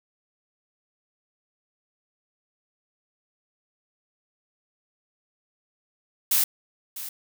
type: noise with echo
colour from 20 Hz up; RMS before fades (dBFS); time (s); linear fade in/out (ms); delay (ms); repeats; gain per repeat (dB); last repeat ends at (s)
blue; -21; 6.31-6.44; 5; 650; 1; -14; 7.09
effects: none